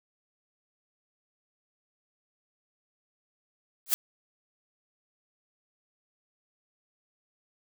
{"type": "noise with exponential growth", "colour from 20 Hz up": "blue", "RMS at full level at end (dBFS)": -18, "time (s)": [3.86, 3.94], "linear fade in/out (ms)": 0, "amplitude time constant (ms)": 16, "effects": []}